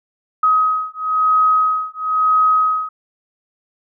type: beating tone pair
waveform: sine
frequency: 1264 / 1265 Hz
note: D#6 / D#6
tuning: +27 / +28 cents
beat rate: 1 Hz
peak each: -16 dBFS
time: 0.43-2.89 s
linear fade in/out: 5 ms
effects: none